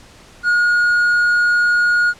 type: tone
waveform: triangle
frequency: 1439 Hz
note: F#6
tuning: 49 cents flat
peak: -10 dBFS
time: 0.43-2.14 s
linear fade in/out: 50 ms
effects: pink hiss -44 dBFS RMS until 2.19 s + low-pass 8000 Hz 12 dB/octave